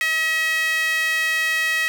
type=tone with high-pass filter; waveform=sawtooth; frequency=639 Hz; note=D#5; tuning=46 cents sharp; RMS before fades=-21 dBFS; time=0.01-1.88 s; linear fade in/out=0 ms; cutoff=2100 Hz; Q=8; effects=none